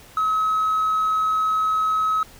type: tone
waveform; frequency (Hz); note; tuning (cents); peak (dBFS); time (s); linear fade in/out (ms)
triangle; 1281; E6; -50; -15; 0.17-2.23; 2
effects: tanh soft clip ceiling -14 dBFS + pink hiss -47 dBFS RMS until 2.39 s